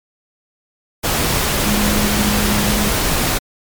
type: tone in noise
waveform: sine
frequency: 207.7 Hz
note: G#3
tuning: in tune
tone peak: -18 dBFS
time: 1.65-2.9 s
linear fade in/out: 20 ms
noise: pink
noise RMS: -17 dBFS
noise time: 1.03-3.39 s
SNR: -4 dB
effects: MP3 96 kbps